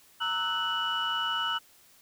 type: tone cluster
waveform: sine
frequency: 924 / 1309 / 1488 / 2951 Hz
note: A#5 / E6 / F#6 / F#7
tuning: -16 / -13 / +9 / -5 cents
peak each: -35 / -31 / -33 / -30 dBFS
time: 0.2-1.59 s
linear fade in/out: 20 ms
effects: tanh soft clip ceiling -20 dBFS + white hiss -59 dBFS RMS until 2.01 s